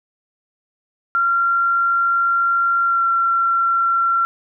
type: tone with pitch glide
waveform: sine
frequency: 1377 to 1362.8 Hz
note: F6 to F6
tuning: -25 to -43 cents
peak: -14 dBFS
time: 1.15-4.25 s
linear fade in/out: 0 ms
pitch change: -18 cents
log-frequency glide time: 2.85-3.04 s
effects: none